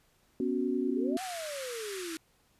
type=chord; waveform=sine; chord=B suspended second; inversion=none; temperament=equal; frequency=246.9 / 277.2 / 370 Hz; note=B3 / C#4 / F#4; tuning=0 / 0 / 0 cents; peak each=-32 dBFS; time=0.4-1.17 s; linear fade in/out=2 ms
type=exponential two-way sweep; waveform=sine; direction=up then down; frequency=314.2 to 773 to 314.2 Hz; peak=-37 dBFS; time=0.87-2.17 s; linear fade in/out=5 ms; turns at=1.22 s
type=band-pass noise; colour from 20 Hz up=pink; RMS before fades=-43 dBFS; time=1.17-2.17 s; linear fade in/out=0 ms; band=1200 to 12000 Hz; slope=48 dB/octave
effects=pink hiss -68 dBFS RMS until 2.59 s + resampled to 32000 Hz